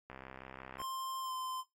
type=click train; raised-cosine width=0.5 ms; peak=-32 dBFS; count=48; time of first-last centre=0.1-0.816 s; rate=65.6 Hz
type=tone with pitch glide; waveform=square; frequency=1052 to 1033.9 Hz; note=C6 to C6; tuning=+9 to -21 cents; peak=-39 dBFS; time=0.78-1.64 s; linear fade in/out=50 ms; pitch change=-30 cents; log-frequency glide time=1.23-1.32 s
effects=noise-tail reverb RT60 0.2 s tail -18 dB re dry + AAC 48 kbps